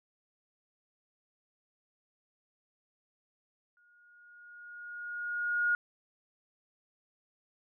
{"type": "tone with exponential growth", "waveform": "sine", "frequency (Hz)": 1435, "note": "F6", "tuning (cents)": 47, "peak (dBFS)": -24, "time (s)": [3.77, 5.75], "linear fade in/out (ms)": 1, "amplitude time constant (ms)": 430, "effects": []}